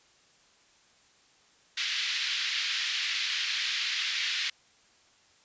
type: band-pass noise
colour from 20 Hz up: white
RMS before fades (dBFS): -31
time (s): 1.77-4.5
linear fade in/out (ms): 5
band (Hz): 1800 to 4400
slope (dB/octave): 24
effects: white hiss -62 dBFS RMS until 5.44 s + resampled to 16000 Hz